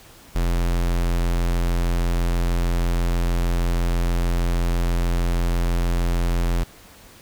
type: tone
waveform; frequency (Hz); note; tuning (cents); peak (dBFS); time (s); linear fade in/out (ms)
square; 43.14; F1; -20; -19; 0.35-6.64; 10
effects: pink hiss -47 dBFS RMS until 7.21 s